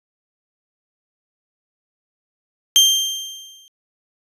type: tone with exponential decay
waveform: 30% pulse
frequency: 3165 Hz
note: G7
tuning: 16 cents sharp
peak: -4 dBFS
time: 2.76-3.68 s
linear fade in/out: 0 ms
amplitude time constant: 200 ms
effects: resampled to 32000 Hz